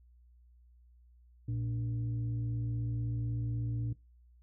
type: tone with frequency modulation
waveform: sine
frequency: 116.54 Hz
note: A#2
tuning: in tune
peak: -32 dBFS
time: 1.48-3.93 s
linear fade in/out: 5 ms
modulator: 177 Hz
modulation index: 0.52
effects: noise-tail reverb RT60 0.2 s tail -19 dB re dry + added 60 Hz sine -58 dBFS peak until 4.42 s